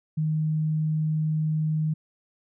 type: tone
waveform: sine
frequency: 155.56 Hz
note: D#3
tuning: in tune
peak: -22 dBFS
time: 0.17-1.94 s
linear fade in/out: 10 ms
effects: none